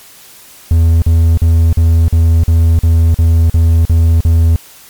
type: tone bursts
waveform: triangle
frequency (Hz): 82.41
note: E2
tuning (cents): 0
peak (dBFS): -3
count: 11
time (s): 0.71-4.56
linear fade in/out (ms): 0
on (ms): 310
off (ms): 44
effects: white hiss -38 dBFS RMS until 4.89 s + MP3 96 kbps